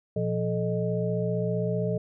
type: tone cluster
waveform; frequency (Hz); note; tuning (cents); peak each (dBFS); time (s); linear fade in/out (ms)
sine; 119.3 / 174.7 / 434 / 615; A#2 / F3 / A4 / D#5; +41 / +1 / -24 / -20; -30 / -29 / -30 / -32; 0.16-1.98; 5
effects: none